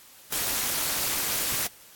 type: noise with amplitude modulation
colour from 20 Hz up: white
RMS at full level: -24 dBFS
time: 0.32-1.67 s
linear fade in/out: 5 ms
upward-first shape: sine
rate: 267 Hz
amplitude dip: 75%
effects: white hiss -51 dBFS RMS until 1.95 s + AAC 64 kbps